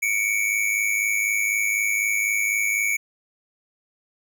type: tone pair together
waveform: square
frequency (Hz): 2218 / 2322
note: C#7 / D7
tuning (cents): 0 / -20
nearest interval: minor second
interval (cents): 80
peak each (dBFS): -24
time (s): 0.02-2.97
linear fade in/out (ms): 10
effects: none